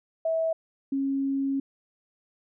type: tone pair in turn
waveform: sine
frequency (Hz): 650 / 273.3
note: E5 / C#4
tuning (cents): -24 / -24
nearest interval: octave + minor third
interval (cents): 1500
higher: first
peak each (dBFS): -23 / -24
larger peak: first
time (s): 0.25-0.53 / 0.92-1.6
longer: second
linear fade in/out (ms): 5
effects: none